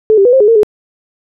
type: tone with pitch steps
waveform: sine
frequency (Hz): 435 / 393.3 / 490.3 / 529 / 416.1 / 457.9 / 422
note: A4 / G4 / B4 / C5 / G#4 / A#4 / G#4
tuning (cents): -20 / +6 / -13 / +19 / +3 / -31 / +28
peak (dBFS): -4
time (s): 0.1-0.632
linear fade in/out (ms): 0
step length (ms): 76
effects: none